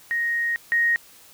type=tone pair in turn; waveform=sine; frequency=1871 / 1871 Hz; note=A#6 / A#6; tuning=+6 / +6 cents; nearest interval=unison; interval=0 cents; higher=neither; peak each=-21 / -17 dBFS; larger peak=second; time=0.11-0.56 / 0.72-0.96 s; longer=first; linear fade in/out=0 ms; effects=white hiss -50 dBFS RMS until 1.33 s